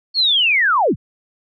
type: linear sweep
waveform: sine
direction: down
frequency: 4435 to 52.7 Hz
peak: -12 dBFS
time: 0.14-0.96 s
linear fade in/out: 50 ms
effects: none